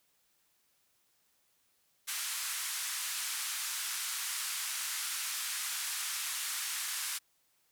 white band-pass noise, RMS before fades -37 dBFS, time 2.07-7.19 s, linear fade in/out 20 ms, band 1100 to 12000 Hz, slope 24 dB/octave, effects white hiss -73 dBFS RMS until 7.71 s

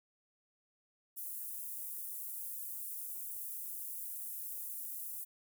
pink high-pass noise, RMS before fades -43 dBFS, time 1.16-5.25 s, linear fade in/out 20 ms, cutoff 11000 Hz, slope 24 dB/octave, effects none

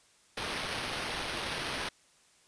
violet noise with sample-and-hold, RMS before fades -36 dBFS, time 0.37-1.89 s, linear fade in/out 5 ms, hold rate 7350 Hz, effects white hiss -64 dBFS RMS until 2.47 s + resampled to 22050 Hz

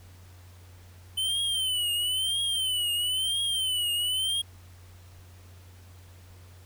square tone with vibrato, 3050 Hz, G7, 48 cents flat, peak -26 dBFS, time 1.17-4.42 s, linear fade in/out 10 ms, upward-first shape triangle, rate 1 Hz, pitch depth 130 cents each way, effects added 90 Hz sine -48 dBFS peak until 6.65 s + pink hiss -57 dBFS RMS until 6.65 s

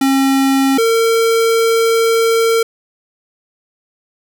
square tone pair in turn, 270 / 455.5 Hz, C#4 / A#4, -45 / -40 cents, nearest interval major sixth, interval 905 cents, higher second, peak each -11 dBFS, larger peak neither, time 0.01-0.78 / 0.78-2.63 s, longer second, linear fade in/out 5 ms, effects none

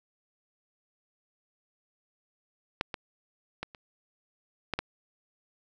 clicks, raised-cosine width 0.3 ms, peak -11 / -18 / -18 / -30 / -13 / -13 dBFS, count 6, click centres 2.811 / 2.942 / 3.63 / 3.748 / 4.737 / 4.79 s, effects none

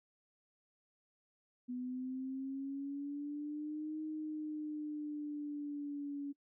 sine linear two-way sweep, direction up then down, 246.9 to 311.1 to 282.7 Hz, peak -38 dBFS, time 1.68-6.33 s, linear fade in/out 20 ms, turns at 4.01 s, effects noise-tail reverb RT60 0.1 s tail -22 dB re dry

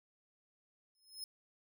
sawtooth tone with exponential growth, 5170 Hz, E8, 34 cents flat, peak -37 dBFS, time 0.95-1.24 s, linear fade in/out 1 ms, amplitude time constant 62 ms, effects none

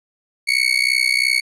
30% pulse tone with amplitude modulation, 2217 Hz, C#7, in tune, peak -8 dBFS, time 0.47-1.41 s, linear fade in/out 20 ms, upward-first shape sine, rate 62.9 Hz, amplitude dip 95%, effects low-pass 10000 Hz 12 dB/octave

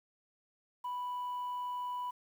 sine tone, 987.8 Hz, B5, in tune, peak -33 dBFS, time 0.84-2.11 s, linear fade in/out 10 ms, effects tanh soft clip ceiling -34 dBFS + 10-bit

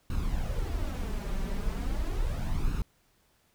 brown noise with flanger, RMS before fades -30 dBFS, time 0.1-2.82 s, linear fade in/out 2 ms, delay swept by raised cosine 0.75 to 5.15 ms, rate 0.38 Hz, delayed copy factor +0.6, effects pink hiss -68 dBFS RMS until 3.54 s

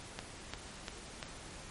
click train, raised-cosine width 0.2 ms, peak -21 dBFS, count 4, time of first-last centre 0.19-1.228 s, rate 2.89 Hz, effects pink hiss -49 dBFS RMS until 1.7 s + MP3 48 kbps

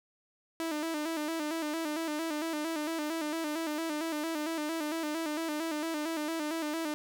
sawtooth tone with vibrato, 313.9 Hz, D#4, 15 cents sharp, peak -28 dBFS, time 0.6-6.94 s, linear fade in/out 0 ms, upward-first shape square, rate 4.4 Hz, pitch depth 76 cents each way, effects none

